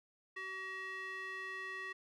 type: tone with band-pass filter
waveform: square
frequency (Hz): 379.7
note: F#4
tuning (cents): +45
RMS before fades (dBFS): -44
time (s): 0.36-1.93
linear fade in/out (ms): 10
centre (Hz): 1900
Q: 3.2
effects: none